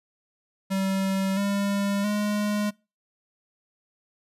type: tone with pitch steps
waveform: square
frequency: 192.7 / 200.2 / 208 Hz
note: G3 / G3 / G#3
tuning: -29 / +37 / +3 cents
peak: -24 dBFS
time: 0.7-2.71 s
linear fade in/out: 20 ms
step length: 670 ms
effects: noise-tail reverb RT60 0.3 s tail -25 dB re dry + resampled to 32000 Hz